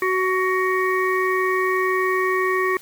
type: harmonic tone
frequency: 373.2 Hz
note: F#4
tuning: 15 cents sharp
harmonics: 1 / 3 / 5 / 6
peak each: -21 / -23 / -24 / -30 dBFS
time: 0.02-2.77 s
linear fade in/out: 2 ms
effects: white hiss -45 dBFS RMS until 2.81 s